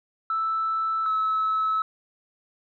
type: tone pair in turn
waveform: sine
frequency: 1318.5 / 1298.1 Hz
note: E6 / E6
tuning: 0 / -27 cents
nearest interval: unison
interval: 27 cents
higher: first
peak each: -22 / -20 dBFS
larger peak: second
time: 0.3-1.06 / 1.06-1.82 s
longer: neither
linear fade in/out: 2 ms
effects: tanh soft clip ceiling -18 dBFS